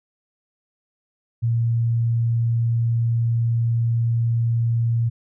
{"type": "tone", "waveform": "sine", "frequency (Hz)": 116.3, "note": "A#2", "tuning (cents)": -4, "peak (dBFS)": -17, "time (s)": [1.42, 5.1], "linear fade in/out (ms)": 20, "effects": []}